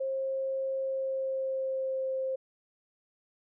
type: tone with pitch glide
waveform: sine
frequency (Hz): 534 to 527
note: C5 to C5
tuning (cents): +35 to +12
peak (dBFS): -29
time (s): 0-2.36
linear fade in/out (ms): 10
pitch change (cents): -23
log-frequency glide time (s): 0.79-2.1
effects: none